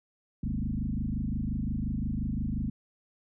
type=tone with frequency modulation; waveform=sine; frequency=138.59 Hz; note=C#3; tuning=in tune; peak=-28 dBFS; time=0.43-2.7 s; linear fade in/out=5 ms; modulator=25.7 Hz; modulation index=4.3; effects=none